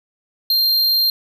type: tone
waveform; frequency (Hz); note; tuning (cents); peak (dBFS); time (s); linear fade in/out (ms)
square; 4186; C8; 0; -14; 0.5-1.1; 2
effects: none